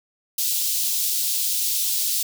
white high-pass noise, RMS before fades -23 dBFS, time 0.38-2.23 s, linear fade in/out 5 ms, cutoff 3400 Hz, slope 24 dB/octave, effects none

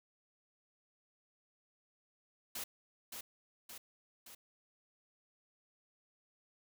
white noise with echo, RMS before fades -42 dBFS, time 2.55-2.64 s, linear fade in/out 5 ms, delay 570 ms, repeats 3, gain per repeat -4 dB, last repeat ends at 4.35 s, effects none

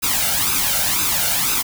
white noise with flanger, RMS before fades -19 dBFS, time 0.02-1.63 s, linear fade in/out 20 ms, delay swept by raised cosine 0.79 to 1.4 ms, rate 2 Hz, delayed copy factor +0.7, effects none

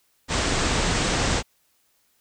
pink low-pass noise, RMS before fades -23 dBFS, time 0.28-1.43 s, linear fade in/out 50 ms, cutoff 8500 Hz, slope 96 dB/octave, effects white hiss -66 dBFS RMS until 2.2 s

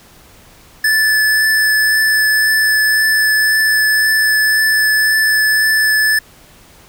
square tone with vibrato, 1742 Hz, A6, 18 cents flat, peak -11 dBFS, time 0.84-6.19 s, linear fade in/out 5 ms, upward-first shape triangle, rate 1.9 Hz, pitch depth 10 cents each way, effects pink hiss -44 dBFS RMS until 6.88 s

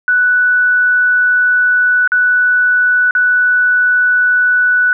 sine tone with dropouts, 1483 Hz, F#6, 4 cents sharp, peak -8 dBFS, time 0.08-4.93 s, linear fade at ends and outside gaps 1 ms, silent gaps 2.076-2.119 / 3.109-3.151 s, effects none

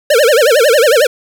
square tone with vibrato, 523.3 Hz, C5, in tune, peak -7 dBFS, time 0.1-1.07 s, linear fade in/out 5 ms, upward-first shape sine, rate 11 Hz, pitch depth 280 cents each way, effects none

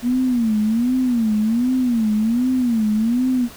sine tone with vibrato, 234 Hz, A#3, 7 cents sharp, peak -15 dBFS, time 0.02-3.49 s, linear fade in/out 50 ms, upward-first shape sine, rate 1.3 Hz, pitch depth 170 cents each way, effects pink hiss -40 dBFS RMS until 3.56 s

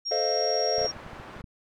sine tone, 5580 Hz, F8, 2 cents flat, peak -28 dBFS, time 0.05-0.92 s, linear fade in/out 20 ms
triangle chord, F dominant seventh, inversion first, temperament equal, 440 / 523.3 / 622.3 / 698.5 Hz, A4 / C5 / Eb5 / F5, 0 / 0 / 0 / 0 cents, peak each -28 dBFS, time 0.11-0.87 s, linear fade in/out 5 ms
white low-pass noise, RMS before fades -44 dBFS, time 0.78-1.42 s, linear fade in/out 10 ms, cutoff 1300 Hz, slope 12 dB/octave
clicks, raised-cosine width 5 ms, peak -31 dBFS, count 10, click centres 0.783 / 0.816 / 0.847 / 0.965 / 1.064 / 1.133 / 1.199 / 1.365 / 1.408 / 1.442 s
effects none

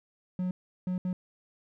triangle tone bursts at uneven times, 182.4 Hz, F#3, 24 cents flat, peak -26 dBFS, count 3, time 0.39-0.51 / 0.87-0.98 / 1.05-1.13 s, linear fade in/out 2 ms, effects none

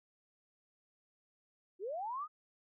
sine linear sweep, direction up, 342.2 to 1278 Hz, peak -37 dBFS, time 1.79-2.28 s, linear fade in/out 50 ms, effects none

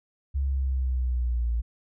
sine linear sweep, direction down, 69.3 to 57 Hz, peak -23 dBFS, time 0.34-1.62 s, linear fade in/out 20 ms, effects none

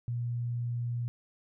sine tone, 119.8 Hz, A#2, 48 cents sharp, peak -30 dBFS, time 0.08-1.08 s, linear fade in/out 0 ms, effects none

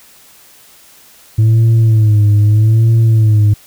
sine tone with vibrato, 108.7 Hz, A2, 21 cents flat, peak -3 dBFS, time 1.38-3.54 s, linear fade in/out 10 ms, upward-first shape sine, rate 0.8 Hz, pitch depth 82 cents each way, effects tanh soft clip ceiling -5 dBFS + white hiss -43 dBFS RMS until 3.66 s

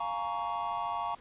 triangle chord, Bb minor seventh, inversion second, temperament just, 699.2 / 839.1 / 932.3 / 1118.8 Hz, F5 / Ab5 / Bb5 / Db6, +2 / +18 / 0 / +16 cents, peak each -36 / -37 / -34 / -34 dBFS, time 0-1.15 s, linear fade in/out 5 ms, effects pink hiss -56 dBFS RMS until 1.2 s + resampled to 8000 Hz

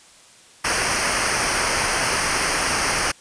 pink noise with comb filter, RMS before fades -21 dBFS, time 0.64-3.12 s, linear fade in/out 10 ms, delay 0.27 ms, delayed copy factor -0.75, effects white hiss -49 dBFS RMS until 3.2 s + resampled to 22050 Hz

